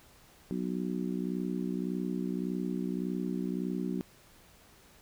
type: harmonic tone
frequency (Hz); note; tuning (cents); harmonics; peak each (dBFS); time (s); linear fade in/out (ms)
61.74; B1; 0; 3 / 4 / 5 / 6; -34 / -36 / -38 / -40; 0.51-4.01; 0
effects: pink hiss -59 dBFS RMS until 5.01 s